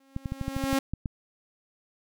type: tone with exponential growth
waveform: sawtooth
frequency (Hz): 270.7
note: C#4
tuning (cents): -41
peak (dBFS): -18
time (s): 0-0.79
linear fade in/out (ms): 5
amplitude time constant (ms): 170
type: clicks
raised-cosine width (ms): 5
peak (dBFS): -18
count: 10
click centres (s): 0.164 / 0.258 / 0.321 / 0.413 / 0.481 / 0.565 / 0.639 / 0.73 / 0.936 / 1.058
effects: none